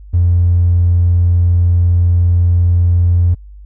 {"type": "tone", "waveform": "triangle", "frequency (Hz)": 87.31, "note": "F2", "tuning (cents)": 0, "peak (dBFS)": -4, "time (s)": [0.13, 3.35], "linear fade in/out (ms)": 20, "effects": ["tanh soft clip ceiling -5 dBFS", "added 50 Hz sine -32 dBFS peak until 3.65 s"]}